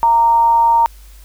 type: tone with amplitude modulation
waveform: sine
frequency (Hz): 925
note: A#5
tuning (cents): -14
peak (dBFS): -7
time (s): 0.03-0.86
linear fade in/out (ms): 0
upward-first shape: sine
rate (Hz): 252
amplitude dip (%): 30
effects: added 50 Hz sine -37 dBFS peak until 1.24 s + white hiss -48 dBFS RMS until 1.24 s